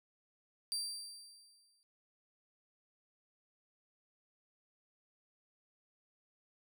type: tone with exponential decay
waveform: 30% pulse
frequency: 4699 Hz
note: D8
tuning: in tune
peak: -31 dBFS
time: 0.72-1.83 s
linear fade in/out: 0 ms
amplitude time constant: 240 ms
effects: none